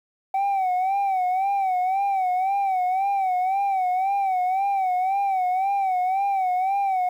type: tone with vibrato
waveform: sine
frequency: 762 Hz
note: G5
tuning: 49 cents flat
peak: -17 dBFS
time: 0.34-7.09 s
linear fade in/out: 5 ms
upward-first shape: sine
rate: 1.9 Hz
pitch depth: 86 cents each way
effects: tanh soft clip ceiling -19 dBFS + 9-bit